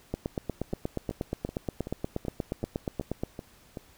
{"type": "two click trains", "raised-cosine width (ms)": 2, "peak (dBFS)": [-23, -16], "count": [9, 27], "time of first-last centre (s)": [[0.73, 3.772], [0.14, 3.235]], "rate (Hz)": [2.63, 8.4], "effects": ["pink hiss -58 dBFS RMS until 3.97 s"]}